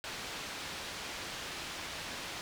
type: low-pass noise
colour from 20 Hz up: white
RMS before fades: -42 dBFS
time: 0.04-2.41 s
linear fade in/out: 0 ms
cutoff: 4200 Hz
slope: 12 dB/octave
effects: none